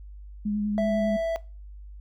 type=tone with vibrato; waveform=sine; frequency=208.3 Hz; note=G#3; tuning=5 cents sharp; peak=-24 dBFS; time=0.45-1.17 s; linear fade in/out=10 ms; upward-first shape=sine; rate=10 Hz; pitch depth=19 cents each way
type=tone; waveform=triangle; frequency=660 Hz; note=E5; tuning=2 cents sharp; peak=-21 dBFS; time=0.78-1.36 s; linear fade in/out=0 ms
effects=noise-tail reverb RT60 0.3 s tail -20 dB re dry + added 50 Hz sine -40 dBFS peak until 2 s